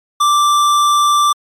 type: tone with hard clipping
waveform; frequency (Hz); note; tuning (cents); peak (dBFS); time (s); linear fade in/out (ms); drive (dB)
sine; 1174.7; D6; 0; -11; 0.2-1.33; 10; 15
effects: MP3 96 kbps